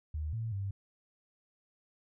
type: tone with pitch steps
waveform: sine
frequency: 76.7 / 112.7 / 98.5 Hz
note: D#2 / A2 / G2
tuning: -24 / +42 / +9 cents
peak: -33 dBFS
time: 0.14-0.71 s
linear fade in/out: 5 ms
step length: 190 ms
effects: none